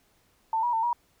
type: tone with pitch steps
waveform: sine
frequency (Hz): 893 / 963 / 899 / 956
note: A5 / B5 / A5 / A#5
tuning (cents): +25 / -44 / +37 / +43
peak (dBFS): -23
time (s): 0.53-0.93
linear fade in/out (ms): 2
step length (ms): 100
effects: pink hiss -66 dBFS RMS until 1.2 s

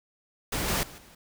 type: noise with level steps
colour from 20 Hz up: pink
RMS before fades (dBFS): -30 / -27 / -46 / -53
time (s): 0.52-1.15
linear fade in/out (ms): 5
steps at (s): 0.68 / 0.83 / 0.98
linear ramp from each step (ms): 2
effects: none

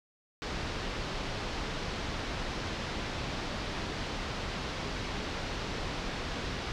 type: low-pass noise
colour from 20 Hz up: pink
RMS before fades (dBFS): -36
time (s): 0.42-6.72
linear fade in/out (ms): 0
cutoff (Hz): 5200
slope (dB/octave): 24
effects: none

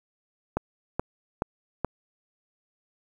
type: click train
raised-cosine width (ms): 1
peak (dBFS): -11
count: 4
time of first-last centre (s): 0.57-1.847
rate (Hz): 2.35
effects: 8-bit

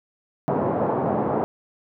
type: band-pass noise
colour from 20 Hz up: white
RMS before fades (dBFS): -23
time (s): 0.48-1.44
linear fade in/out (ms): 0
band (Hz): 110 to 820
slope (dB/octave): 24
effects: none

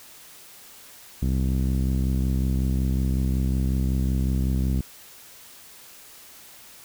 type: tone with low-pass filter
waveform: sawtooth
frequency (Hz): 65.41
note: C2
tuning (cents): 0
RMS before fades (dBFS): -23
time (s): 1.22-4.81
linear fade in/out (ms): 5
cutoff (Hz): 230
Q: 1.5
effects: white hiss -47 dBFS RMS until 6.84 s

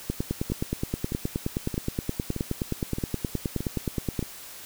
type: two click trains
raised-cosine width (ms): 3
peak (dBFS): -13 / -17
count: 40 / 7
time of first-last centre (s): 0.1-4.192 / 0.5-4.227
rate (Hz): 9.53 / 1.61
effects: white hiss -43 dBFS RMS until 4.65 s

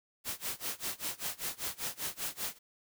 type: noise with tremolo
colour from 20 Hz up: white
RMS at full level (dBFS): -35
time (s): 0.24-2.59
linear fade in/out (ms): 50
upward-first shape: sine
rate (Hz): 5.1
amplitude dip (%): 95
effects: none

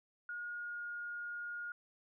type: tone with pitch glide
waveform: sine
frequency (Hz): 1436 to 1427.7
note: F6 to F6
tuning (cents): +48 to +38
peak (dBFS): -40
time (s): 0.29-1.72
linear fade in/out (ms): 2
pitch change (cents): -10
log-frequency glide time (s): 0.44-0.83
effects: none

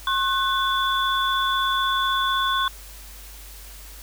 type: tone cluster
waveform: sine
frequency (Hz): 1076 / 1496 / 3456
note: C6 / F#6 / A7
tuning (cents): +48 / +19 / -32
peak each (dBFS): -22 / -26 / -25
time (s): 0.07-2.68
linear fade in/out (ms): 2
effects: added 50 Hz sine -41 dBFS peak until 4.02 s + white hiss -44 dBFS RMS until 4.02 s

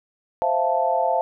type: chord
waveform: sine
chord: F major seventh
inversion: second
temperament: equal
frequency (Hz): 523.3 / 659.3 / 698.5 / 880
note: C5 / E5 / F5 / A5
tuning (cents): 0 / 0 / 0 / 0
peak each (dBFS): -25 / -24 / -23 / -23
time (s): 0.42-1.21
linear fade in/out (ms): 0
effects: none

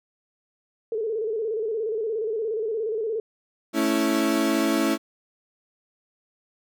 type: tone with vibrato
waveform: sine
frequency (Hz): 439.7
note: A4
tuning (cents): -1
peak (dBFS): -24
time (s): 0.92-3.2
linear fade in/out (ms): 2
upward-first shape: square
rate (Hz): 17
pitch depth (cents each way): 69
type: chord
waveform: 35% pulse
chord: A major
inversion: none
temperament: equal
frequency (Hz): 220 / 277.2 / 329.6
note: A3 / C#4 / E4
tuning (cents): 0 / 0 / 0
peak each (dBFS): -25 / -23 / -22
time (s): 3.73-4.98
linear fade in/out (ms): 50
effects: none

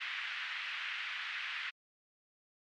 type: band-pass noise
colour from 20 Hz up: pink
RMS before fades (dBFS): -40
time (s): 0-1.71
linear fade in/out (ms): 20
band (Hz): 1600 to 3000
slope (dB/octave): 24
effects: MP3 96 kbps

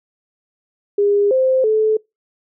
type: tone with pitch steps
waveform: sine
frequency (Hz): 406.9 / 521 / 434.3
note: G#4 / C5 / A4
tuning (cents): -35 / -7 / -23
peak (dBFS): -12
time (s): 0.98-1.97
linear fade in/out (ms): 5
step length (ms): 330
effects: noise-tail reverb RT60 0.2 s tail -25 dB re dry

